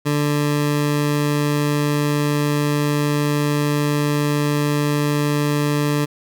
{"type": "tone", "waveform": "20% pulse", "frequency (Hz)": 146.83, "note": "D3", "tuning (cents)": 0, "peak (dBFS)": -12, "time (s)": [0.05, 6.06], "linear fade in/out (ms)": 20, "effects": []}